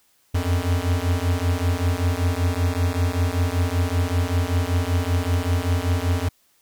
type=beating tone pair; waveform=square; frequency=85.7 / 90.9 Hz; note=F2 / F#2; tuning=-32 / -30 cents; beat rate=5.2 Hz; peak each=-23 dBFS; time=0.34-6.29 s; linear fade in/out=10 ms; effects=white hiss -62 dBFS RMS until 6.61 s